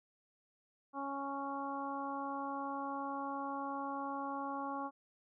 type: harmonic tone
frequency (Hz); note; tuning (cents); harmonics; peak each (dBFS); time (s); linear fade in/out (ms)
277.2; C#4; 0; 1 / 2 / 3 / 4 / 5; -43 / -47 / -42 / -42 / -51; 0.93-4.91; 50
effects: none